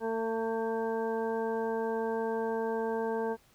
harmonic tone, 225.3 Hz, A3, 41 cents sharp, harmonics 1 / 2 / 3 / 4 / 5 / 7, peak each -37 / -31 / -41 / -37 / -49 / -44 dBFS, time 0-3.37 s, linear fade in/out 50 ms, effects pink hiss -64 dBFS RMS until 3.54 s

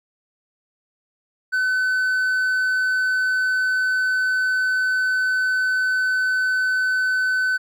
triangle tone, 1513 Hz, F#6, 38 cents sharp, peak -16 dBFS, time 1.52-7.58 s, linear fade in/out 20 ms, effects none

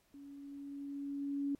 sine tone with level ramp, 281.4 Hz, C#4, 26 cents sharp, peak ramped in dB -50 to -32 dBFS, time 0.14-1.55 s, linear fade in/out 2 ms, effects pink hiss -73 dBFS RMS until 1.59 s + AAC 48 kbps

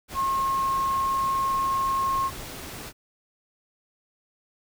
sine tone in noise, 1077 Hz, C6, 50 cents sharp, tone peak -22 dBFS, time 0.14-2.31 s, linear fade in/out 50 ms, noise pink, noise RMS -38 dBFS, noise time 0.08-2.93 s, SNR +13 dB, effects none

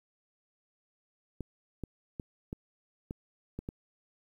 clicks, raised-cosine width 3 ms, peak -24 dBFS, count 7, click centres 1.407 / 1.837 / 2.198 / 2.529 / 3.109 / 3.59 / 3.689 s, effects 10-bit

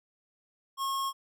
square tone, 1086 Hz, C#6, 36 cents flat, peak -30 dBFS, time 0.77-1.13 s, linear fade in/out 50 ms, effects none

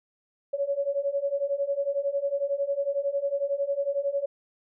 sine beating tone pair, 554.4 / 565.4 Hz, C#5 / C#5, 0 / +34 cents, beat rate 11 Hz, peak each -29 / -27 dBFS, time 0.53-4.26 s, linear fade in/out 10 ms, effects none

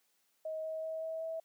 sine tone with pitch steps, 632 / 636.4 / 640.8 / 645.3 / 649.8 Hz, D#5 / D#5 / E5 / E5 / E5, +27 / +39 / -49 / -37 / -25 cents, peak -36 dBFS, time 0.45-1.4 s, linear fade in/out 5 ms, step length 190 ms, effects white hiss -75 dBFS RMS until 1.44 s + high-pass 200 Hz 12 dB/octave

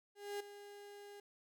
35% pulse tone with ADSR envelope, 407.4 Hz, G#4, 33 cents flat, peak -37 dBFS, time 0.15-1.2 s, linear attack 250 ms, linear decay 8 ms, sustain -13 dB, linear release 3 ms, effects none

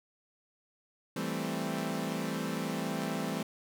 sawtooth chord, A minor seventh, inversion second, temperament equal, 164.81 / 196 / 220 / 261.6 Hz, E3 / G3 / A3 / C4, 0 / 0 / 0 / 0 cents, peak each -34 dBFS, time 1.16-3.43 s, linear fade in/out 5 ms, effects none

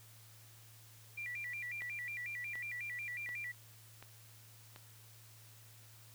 sine tone with vibrato, 2157 Hz, C#7, 48 cents flat, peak -40 dBFS, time 1.17-3.52 s, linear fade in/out 10 ms, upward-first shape square, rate 5.5 Hz, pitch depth 170 cents each way
click train, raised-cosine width 0.3 ms, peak -35 dBFS, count 5, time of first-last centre 1.82-4.761 s, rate 1.36 Hz
effects added 111 Hz sine -59 dBFS peak until 6.14 s + white hiss -61 dBFS RMS until 6.14 s

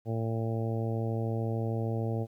harmonic tone, 113.2 Hz, A2, 50 cents sharp, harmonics 1 / 2 / 3 / 4 / 5 / 6 / 7, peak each -30 / -37 / -39 / -38 / -41 / -44 / -45 dBFS, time 0.05-2.27 s, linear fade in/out 50 ms, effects 11-bit

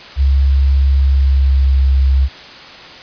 sine tone with pitch glide, 68.2 to 67.07 Hz, C#2 to C2, -28 to +43 cents, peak -8 dBFS, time 0.16-2.29 s, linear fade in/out 50 ms, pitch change -29 cents, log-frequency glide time 0.99-1.77 s, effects white hiss -34 dBFS RMS until 3.02 s + resampled to 11025 Hz

